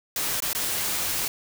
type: noise with dropouts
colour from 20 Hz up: white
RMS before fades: -27 dBFS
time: 0.16-1.28 s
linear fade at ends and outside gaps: 2 ms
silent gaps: 0.403-0.422 / 0.531-0.549 s
effects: none